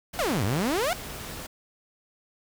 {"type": "noise", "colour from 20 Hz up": "pink", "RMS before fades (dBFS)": -38, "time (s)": [0.13, 1.47], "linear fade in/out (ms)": 10}
{"type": "exponential two-way sweep", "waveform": "sawtooth", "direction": "down then up", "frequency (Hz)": [759, 91.7, 759], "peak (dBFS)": -20, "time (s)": [0.19, 0.93], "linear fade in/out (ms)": 0, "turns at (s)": 0.44}
{"effects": []}